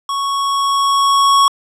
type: tone with level ramp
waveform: square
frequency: 1108.7 Hz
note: C#6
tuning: in tune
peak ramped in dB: -18 to -8 dBFS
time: 0.09-1.48 s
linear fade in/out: 2 ms
effects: low-pass 9000 Hz 12 dB/octave + 8-bit